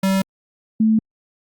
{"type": "tone pair in turn", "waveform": ["square", "sine"], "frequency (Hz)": [192.5, 219.7], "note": ["G3", "A3"], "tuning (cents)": [-31, -2], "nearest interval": "major second", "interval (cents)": 229, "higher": "second", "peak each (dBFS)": [-16, -12], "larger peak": "second", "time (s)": [[0.03, 0.22], [0.8, 0.99]], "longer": "neither", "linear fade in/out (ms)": 5, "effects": ["Opus 48 kbps"]}